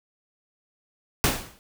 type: noise with exponential decay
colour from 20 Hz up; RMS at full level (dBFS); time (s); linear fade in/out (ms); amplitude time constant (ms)
pink; -18; 1.24-1.59; 0; 74
effects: none